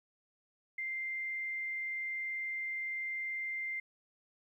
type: tone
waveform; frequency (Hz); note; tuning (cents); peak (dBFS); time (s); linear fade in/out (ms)
sine; 2093; C7; 0; -35; 0.78-3.8; 5
effects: 12-bit